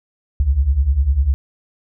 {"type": "beating tone pair", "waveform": "sine", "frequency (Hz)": [61.74, 71.74], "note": ["B1", "D2"], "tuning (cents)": [0, -40], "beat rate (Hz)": 10, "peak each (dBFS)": [-18, -14], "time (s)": [0.4, 1.34], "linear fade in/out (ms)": 0, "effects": []}